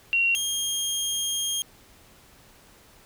sine / 20% pulse tone pair in turn, 2746 / 3230 Hz, F7 / G#7, -30 / -49 cents, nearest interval minor third, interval 281 cents, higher second, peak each -19 / -20 dBFS, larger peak first, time 0.13-0.35 / 0.35-1.62 s, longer second, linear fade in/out 0 ms, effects pink hiss -54 dBFS RMS until 3.05 s

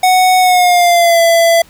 square tone with pitch glide, 740 to 670.8 Hz, F#5 to E5, 0 to +30 cents, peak -7 dBFS, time 0.03-1.62 s, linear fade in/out 5 ms, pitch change -170 cents, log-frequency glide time 0.39-1.21 s, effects pink hiss -44 dBFS RMS until 1.69 s

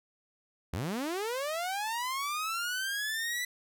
sawtooth linear sweep, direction up, 69.3 to 1989 Hz, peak -28 dBFS, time 0.73-3.45 s, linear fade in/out 5 ms, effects none

